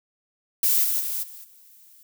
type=noise with level steps; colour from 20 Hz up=violet; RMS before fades=-20 / -24 / -28 / -42 / -52 dBFS; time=0.63-2.03 s; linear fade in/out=2 ms; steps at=0.83 / 0.99 / 1.22 / 1.43 s; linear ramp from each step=20 ms; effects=none